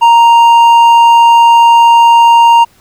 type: tone with hard clipping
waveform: sine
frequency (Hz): 932.3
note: A#5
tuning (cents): 0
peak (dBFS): -3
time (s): 0.01-2.65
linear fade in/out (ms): 20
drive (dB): 5
effects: pink hiss -47 dBFS RMS until 2.8 s